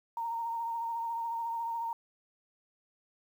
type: tone with vibrato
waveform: sine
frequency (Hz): 924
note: A#5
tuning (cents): -16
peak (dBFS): -32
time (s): 0.17-1.93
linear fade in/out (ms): 2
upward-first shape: sine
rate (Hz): 14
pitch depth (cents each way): 24
effects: 10-bit